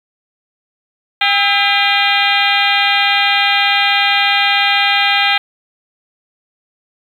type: harmonic tone with a mistuned harmonic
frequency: 401.7 Hz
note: G4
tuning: 42 cents sharp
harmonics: 2 / 3 / 4 / 5 / 6 / 7 / 8 / 9 / 10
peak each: -17 / -23 / -20 / -18 / -17 / -23 / -18 / -21 / -23 dBFS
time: 1.21-5.38 s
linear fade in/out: 5 ms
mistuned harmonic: 3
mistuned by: +130 cents
effects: 7-bit